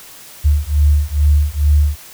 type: beating tone pair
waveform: sine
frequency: 72.5 / 74.8 Hz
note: D2 / D2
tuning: -22 / +32 cents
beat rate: 2.3 Hz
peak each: -13 dBFS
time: 0.44-1.97 s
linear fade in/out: 20 ms
effects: white hiss -38 dBFS RMS until 2.13 s